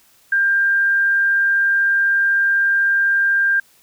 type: tone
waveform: sine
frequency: 1594 Hz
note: G6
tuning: 28 cents sharp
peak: -13 dBFS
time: 0.32-3.6 s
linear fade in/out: 5 ms
effects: white hiss -54 dBFS RMS until 3.82 s